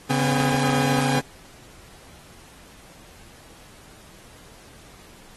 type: tone cluster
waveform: sawtooth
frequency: 139.7 / 252.1 / 811 Hz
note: C#3 / B3 / G#5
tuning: +14 / +36 / -41 cents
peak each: -19 / -20 / -23 dBFS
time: 0.09-1.21 s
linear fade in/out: 20 ms
effects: pink hiss -49 dBFS RMS until 5.36 s + AAC 32 kbps